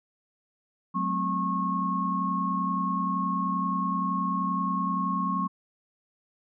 sine tone cluster, 185.8 / 216.3 / 258.5 / 1090 Hz, F#3 / A3 / C4 / C#6, +7 / -29 / -21 / -29 cents, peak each -30 / -35 / -35 / -27 dBFS, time 0.94-5.48 s, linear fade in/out 20 ms, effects none

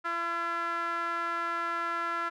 sawtooth tone with band-pass filter, 338.7 Hz, E4, 47 cents sharp, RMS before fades -32 dBFS, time 0.04-2.3 s, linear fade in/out 20 ms, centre 1400 Hz, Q 4.3, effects none

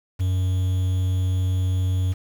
triangle tone with quantisation, 92.5 Hz, F#2, in tune, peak -17 dBFS, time 0.19-2.14 s, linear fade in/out 20 ms, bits 7, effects none

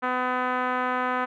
5% pulse tone with low-pass filter, 252 Hz, B3, 35 cents sharp, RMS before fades -26 dBFS, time 0.02-1.26 s, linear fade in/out 20 ms, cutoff 1300 Hz, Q 1.6, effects none

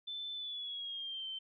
sine tone with pitch glide, 3525 to 3104 Hz, A7 to G7, +2 to -18 cents, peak -39 dBFS, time 0.07-1.39 s, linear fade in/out 10 ms, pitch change -220 cents, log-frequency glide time 0.34-1.28 s, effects none

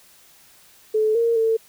sine tone with pitch steps, 433.1 / 463.6 / 448.2 Hz, A4 / A#4 / A4, -27 / -10 / +32 cents, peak -16 dBFS, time 0.94-1.57 s, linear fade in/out 10 ms, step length 210 ms, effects white hiss -52 dBFS RMS until 1.68 s

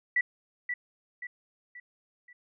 sine tone with echo, 1960 Hz, B6, 14 cents flat, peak -22 dBFS, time 0.16-0.21 s, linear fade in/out 5 ms, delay 530 ms, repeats 4, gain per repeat -7 dB, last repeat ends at 2.33 s, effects none

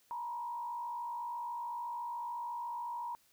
sine tone with frequency modulation, 952 Hz, A#5, 36 cents sharp, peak -37 dBFS, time 0.11-3.15 s, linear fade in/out 0 ms, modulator 53.9 Hz, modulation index 0.68, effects white hiss -69 dBFS RMS until 3.32 s

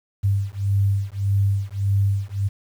sine beating tone pair, 98.4 / 100.1 Hz, G2 / G2, +7 / +37 cents, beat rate 1.7 Hz, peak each -21 dBFS, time 0.23-2.49 s, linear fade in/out 20 ms, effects 8-bit

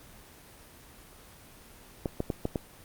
clicks, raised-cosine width 2 ms, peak -15 dBFS, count 5, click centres 2.058 / 2.204 / 2.302 / 2.454 / 2.558 s, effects pink hiss -52 dBFS RMS until 2.84 s + Opus 24 kbps

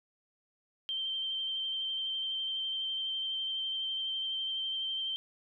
sine tone with vibrato, 3132 Hz, G7, 2 cents flat, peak -32 dBFS, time 0.89-5.16 s, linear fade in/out 0 ms, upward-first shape sine, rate 12 Hz, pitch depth 16 cents each way, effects none

